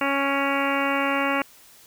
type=harmonic tone with a mistuned harmonic; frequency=277.2 Hz; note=C#4; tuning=in tune; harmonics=1 / 2 / 3 / 4 / 5 / 6 / 7 / 8 / 9 / 10; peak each=-27 / -28 / -30 / -28 / -30 / -34 / -32 / -31 / -36 / -32 dBFS; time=0.01-1.42 s; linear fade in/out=2 ms; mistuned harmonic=8; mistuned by=+26 cents; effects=white hiss -51 dBFS RMS until 1.86 s